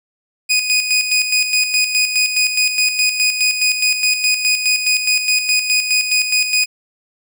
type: tone with tremolo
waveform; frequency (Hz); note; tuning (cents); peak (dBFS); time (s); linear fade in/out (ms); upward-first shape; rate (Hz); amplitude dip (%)
20% pulse; 2489; D#7; 0; -7; 0.49-6.66; 20; square; 4.8; 55
effects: none